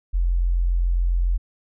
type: tone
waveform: sine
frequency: 43.65 Hz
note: F1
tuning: in tune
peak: -17 dBFS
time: 0.13-1.38 s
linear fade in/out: 20 ms
effects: none